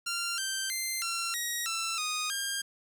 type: tone with pitch steps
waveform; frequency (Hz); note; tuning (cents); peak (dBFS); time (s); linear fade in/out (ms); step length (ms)
10% pulse; 1385 / 1562 / 2083 / 1364 / 1896 / 1337 / 1240 / 1607; F6 / G6 / C7 / F6 / A#6 / E6 / D#6 / G6; -15 / -7 / -8 / -41 / +29 / +24 / -6 / +43; -22; 0.06-2.62; 10; 320
effects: 9-bit